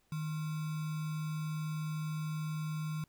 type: tone with sample-and-hold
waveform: sine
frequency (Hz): 155.56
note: D#3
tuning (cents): 0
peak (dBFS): -34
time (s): 0.12-3.04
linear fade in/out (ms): 2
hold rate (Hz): 1225
effects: pink hiss -73 dBFS RMS until 3.08 s